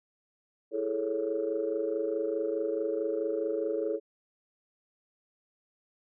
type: chord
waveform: sine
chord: A major seventh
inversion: second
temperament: equal with one note detuned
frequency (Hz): 331.3 / 415.3 / 440 / 554.4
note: E4 / G#4 / A4 / C#5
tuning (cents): +9 / 0 / 0 / 0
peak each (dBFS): -35 / -34 / -31 / -34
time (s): 0.71-4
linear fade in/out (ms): 50
effects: tanh soft clip ceiling -19 dBFS